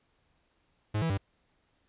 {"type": "tone with pitch steps", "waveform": "45% pulse", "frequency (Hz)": [106.1, 163.7, 98.3], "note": ["G#2", "E3", "G2"], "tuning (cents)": [38, -12, 5], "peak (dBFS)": -27, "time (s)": [0.94, 1.177], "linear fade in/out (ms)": 10, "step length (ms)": 79, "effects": ["pink hiss -72 dBFS RMS until 1.88 s", "resampled to 8000 Hz"]}